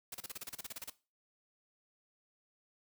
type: noise bursts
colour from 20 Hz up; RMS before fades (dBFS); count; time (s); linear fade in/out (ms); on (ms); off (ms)
white; -43; 14; 0.12-0.9; 5; 26; 32
effects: noise-tail reverb RT60 0.3 s tail -17 dB re dry